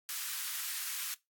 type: high-pass noise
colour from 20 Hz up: white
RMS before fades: -38 dBFS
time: 0.09-1.14 s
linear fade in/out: 0 ms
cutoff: 1200 Hz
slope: 24 dB/octave
effects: noise-tail reverb RT60 0.2 s tail -21 dB re dry + AAC 64 kbps